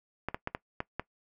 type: clicks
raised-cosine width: 0.5 ms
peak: -17 dBFS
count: 6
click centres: 0.286 / 0.345 / 0.474 / 0.549 / 0.804 / 0.996 s
effects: noise-tail reverb RT60 0.1 s tail -20 dB re dry